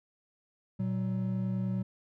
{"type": "tone pair together", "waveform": "triangle", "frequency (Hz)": [118.6, 188.05], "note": ["A#2", "F#3"], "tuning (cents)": [30, 28], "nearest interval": "minor sixth", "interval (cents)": 798, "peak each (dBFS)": [-31, -29], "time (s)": [0.79, 1.83], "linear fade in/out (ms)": 10, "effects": []}